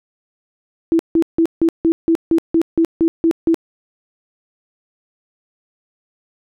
sine tone bursts, 329.6 Hz, E4, in tune, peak -10 dBFS, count 12, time 0.92-3.544 s, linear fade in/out 0 ms, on 72 ms, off 160 ms, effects none

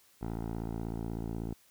10% pulse tone with low-pass filter sweep, 56.3 Hz, A1, 40 cents sharp, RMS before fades -37 dBFS, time 0.21-1.54 s, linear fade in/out 10 ms, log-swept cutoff 930 to 540 Hz, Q 0.87, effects white hiss -64 dBFS RMS until 1.7 s

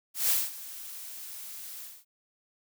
blue noise with ADSR envelope, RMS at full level -24 dBFS, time 0.14-2.05 s, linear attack 160 ms, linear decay 200 ms, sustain -18 dB, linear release 240 ms, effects none

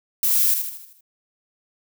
violet noise with echo, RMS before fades -19 dBFS, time 0.23-0.54 s, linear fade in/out 2 ms, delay 78 ms, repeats 6, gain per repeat -6 dB, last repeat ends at 1.008 s, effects none

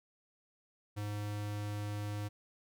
square tone, 103.83 Hz, G#2, in tune, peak -37 dBFS, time 0.96-2.29 s, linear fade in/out 20 ms, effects none

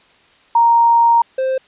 sine / triangle tone pair in turn, 932.3 / 524.2 Hz, A#5 / C5, 0 / +3 cents, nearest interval minor seventh, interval 997 cents, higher first, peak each -8 / -13 dBFS, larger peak first, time 0.55-1.22 / 1.38-1.58 s, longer first, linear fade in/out 5 ms, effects white hiss -51 dBFS RMS until 1.67 s + resampled to 8000 Hz

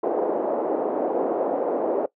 white band-pass noise, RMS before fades -24 dBFS, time 0.03-2.06 s, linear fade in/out 5 ms, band 320 to 640 Hz, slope 24 dB/octave, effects noise-tail reverb RT60 0.1 s tail -19 dB re dry

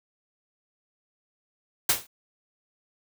white noise with exponential decay, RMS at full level -17 dBFS, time 1.89-2.07 s, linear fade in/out 5 ms, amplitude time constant 39 ms, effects none

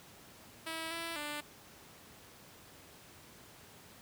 5% pulse tone with pitch steps, 324.5 / 332.9 / 295.4 Hz, E4 / E4 / D4, -27 / +17 / +10 cents, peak -27 dBFS, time 0.66-1.41 s, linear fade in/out 10 ms, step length 250 ms, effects pink hiss -56 dBFS RMS until 4.01 s + high-pass 80 Hz 12 dB/octave

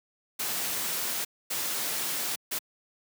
white noise bursts at uneven times, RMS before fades -31 dBFS, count 3, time 0.39-1.25 / 1.5-2.36 / 2.51-2.59 s, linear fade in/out 10 ms, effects high-pass 150 Hz 12 dB/octave

